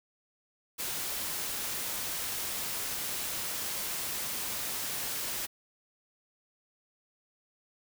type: noise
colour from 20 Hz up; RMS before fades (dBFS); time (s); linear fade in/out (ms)
white; -35; 0.78-5.47; 20
effects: none